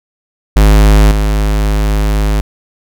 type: tone with level steps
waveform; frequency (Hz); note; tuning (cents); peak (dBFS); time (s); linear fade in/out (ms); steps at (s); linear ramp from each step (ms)
square; 51.91; G#1; 0; -4 / -10; 0.56-2.41; 5; 1.11; 2
effects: none